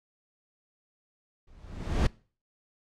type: noise with exponential growth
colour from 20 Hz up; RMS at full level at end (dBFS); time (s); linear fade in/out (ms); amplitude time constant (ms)
brown; -19; 1.47-2.07; 5; 130
effects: noise-tail reverb RT60 0.4 s tail -23 dB re dry + low-pass 7000 Hz 12 dB/octave